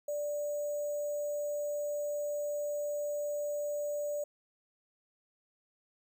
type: tone with sample-and-hold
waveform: sine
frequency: 587.3 Hz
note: D5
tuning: in tune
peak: -32 dBFS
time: 0.08-4.24 s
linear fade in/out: 5 ms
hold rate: 7350 Hz
effects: none